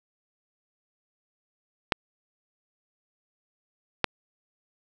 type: clicks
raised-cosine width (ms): 0.3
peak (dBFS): -4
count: 2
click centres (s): 1.922 / 4.043
effects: none